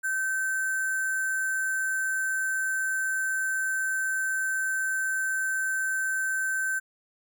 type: tone with sample-and-hold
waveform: sine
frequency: 1544 Hz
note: G6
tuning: 27 cents flat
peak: -25 dBFS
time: 0.03-6.8 s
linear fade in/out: 20 ms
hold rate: 8820 Hz
effects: none